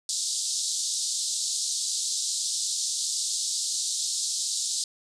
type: band-pass noise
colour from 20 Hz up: white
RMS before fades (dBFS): -29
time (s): 0.09-4.84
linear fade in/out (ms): 2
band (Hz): 3800 to 8700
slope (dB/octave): 48
effects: none